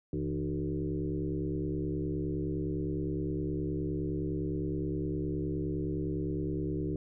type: tone with frequency modulation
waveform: sine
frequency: 233.1 Hz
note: A#3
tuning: in tune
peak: -30 dBFS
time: 0.13-6.96 s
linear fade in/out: 2 ms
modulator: 69.7 Hz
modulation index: 2.4
effects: none